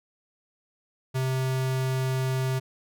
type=tone; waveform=square; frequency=130.81 Hz; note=C3; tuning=in tune; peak=-25 dBFS; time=1.14-2.6 s; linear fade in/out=20 ms; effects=none